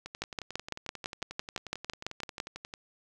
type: two click trains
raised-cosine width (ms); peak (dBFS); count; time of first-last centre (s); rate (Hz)
0.2; -23 / -15; 31 / 14; 0.06-2.739 / 0.22-2.401; 11.2 / 5.96
effects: none